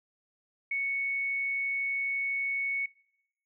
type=tone; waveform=sine; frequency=2217 Hz; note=C#7; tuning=in tune; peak=-28 dBFS; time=0.71-2.86 s; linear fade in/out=5 ms; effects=noise-tail reverb RT60 0.8 s tail -24 dB re dry